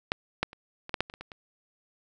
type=clicks; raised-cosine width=0.3 ms; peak=-9 / -9 / -30 / -24 / -11 / -9 / -26 / -25 / -24 / -27 dBFS; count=10; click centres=0.119 / 0.43 / 0.531 / 0.894 / 0.942 / 1.006 / 1.099 / 1.139 / 1.21 / 1.318 s; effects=none